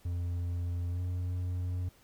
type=tone with pitch glide; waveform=triangle; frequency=87.31 to 89.76 Hz; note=F2 to F2; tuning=0 to +48 cents; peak=-29 dBFS; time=0.05-1.89 s; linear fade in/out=5 ms; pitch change=+48 cents; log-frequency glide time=0.9-1.01 s; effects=pink hiss -63 dBFS RMS until 2.03 s